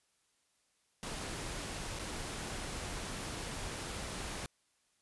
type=noise with dropouts; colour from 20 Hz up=pink; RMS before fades=-41 dBFS; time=1.03-4.46 s; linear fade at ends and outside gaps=0 ms; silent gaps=1.989-1.995 s; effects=white hiss -75 dBFS RMS until 5.01 s + resampled to 24000 Hz